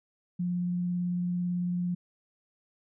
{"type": "tone with vibrato", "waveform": "sine", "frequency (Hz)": 177.2, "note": "F3", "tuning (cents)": 25, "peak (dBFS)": -27, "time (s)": [0.39, 1.95], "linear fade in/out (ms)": 10, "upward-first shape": "sine", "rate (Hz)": 18, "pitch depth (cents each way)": 10, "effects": []}